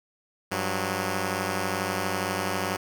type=tone pair together; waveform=5% pulse; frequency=97.8 / 183.35 Hz; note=G2 / F#3; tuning=-4 / -15 cents; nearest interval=major seventh; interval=1089 cents; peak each=-18 dBFS; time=0.51-2.77 s; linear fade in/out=10 ms; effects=none